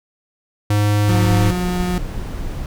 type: tone with pitch glide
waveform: square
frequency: 103.83 to 102.93 Hz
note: G#2 to G#2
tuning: 0 to -15 cents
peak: -14 dBFS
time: 0.7-1.51 s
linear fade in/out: 5 ms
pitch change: -15 cents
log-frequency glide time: 1.1-1.34 s
type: noise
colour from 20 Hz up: brown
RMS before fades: -25 dBFS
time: 1.08-2.66 s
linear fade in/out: 2 ms
type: tone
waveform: 35% pulse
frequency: 179.4 Hz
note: F3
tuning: 47 cents sharp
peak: -17 dBFS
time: 1.09-1.98 s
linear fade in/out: 0 ms
effects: none